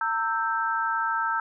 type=chord; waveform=sine; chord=E diminished; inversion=second; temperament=equal with one note detuned; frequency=912.6 / 1318.5 / 1568 Hz; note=Bb5 / E6 / G6; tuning=-37 / 0 / 0 cents; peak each=-28 / -27 / -29 dBFS; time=0.01-1.4 s; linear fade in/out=2 ms; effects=none